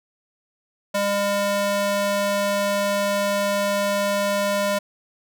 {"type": "tone with high-pass filter", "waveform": "square", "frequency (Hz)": 201.8, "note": "G#3", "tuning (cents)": -49, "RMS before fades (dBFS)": -22, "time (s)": [0.94, 4.79], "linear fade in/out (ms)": 10, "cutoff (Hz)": 450, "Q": 1.6, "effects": []}